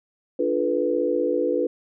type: chord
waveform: sine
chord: B half-diminished seventh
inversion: first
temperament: equal with one note detuned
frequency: 293.7 / 349.2 / 433.2 / 493.9 Hz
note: D4 / F4 / A4 / B4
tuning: 0 / 0 / -27 / 0 cents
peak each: -27 / -26 / -27 / -23 dBFS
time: 0.39-1.67 s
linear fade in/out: 5 ms
effects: none